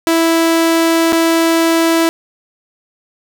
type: tone with dropouts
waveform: sawtooth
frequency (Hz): 329.6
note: E4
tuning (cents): 0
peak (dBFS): -6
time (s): 0.07-2.09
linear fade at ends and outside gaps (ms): 0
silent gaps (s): 1.124-1.13
effects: none